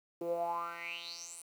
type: tone with band-pass filter sweep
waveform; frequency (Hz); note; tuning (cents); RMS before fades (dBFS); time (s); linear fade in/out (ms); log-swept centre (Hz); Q
10% pulse; 170; F3; -46; -39; 0.21-1.42; 5; 390 to 10000; 7.9
effects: 10-bit